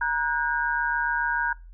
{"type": "tone cluster", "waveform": "sine", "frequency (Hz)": [942, 1467, 1614], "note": ["A#5", "F#6", "G#6"], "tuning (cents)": [18, -15, -50], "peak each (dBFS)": -27, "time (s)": [0.01, 1.53], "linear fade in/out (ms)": 5, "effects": ["noise-tail reverb RT60 0.3 s tail -25 dB re dry", "added 42 Hz sine -42 dBFS peak until 1.73 s"]}